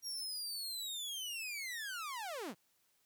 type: linear sweep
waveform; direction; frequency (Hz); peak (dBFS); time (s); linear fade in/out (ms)
sawtooth; down; 5670 to 140.4; -37; 0.02-2.55; 50
effects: white hiss -75 dBFS RMS until 3.05 s